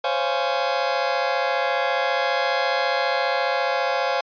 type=chord; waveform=sawtooth; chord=Db major seventh; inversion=third; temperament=just; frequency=519.7 / 554.4 / 693 / 831.5 Hz; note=C5 / Db5 / F5 / Ab5; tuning=-12 / 0 / -14 / +2 cents; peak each=-22 dBFS; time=0.04-4.21 s; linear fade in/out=5 ms; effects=resampled to 11025 Hz